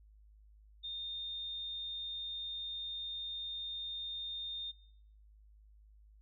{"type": "tone", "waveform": "sine", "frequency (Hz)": 3645, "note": "A#7", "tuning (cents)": -40, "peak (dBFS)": -39, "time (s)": [0.83, 4.72], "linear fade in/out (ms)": 20, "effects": ["noise-tail reverb RT60 0.7 s tail -18 dB re dry", "added 52 Hz sine -58 dBFS peak until 6.21 s"]}